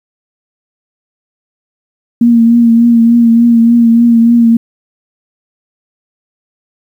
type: tone with vibrato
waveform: sine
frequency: 233.1 Hz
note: A#3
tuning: in tune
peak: -3 dBFS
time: 2.21-4.57 s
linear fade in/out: 5 ms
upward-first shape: triangle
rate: 3.4 Hz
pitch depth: 37 cents each way
effects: 7-bit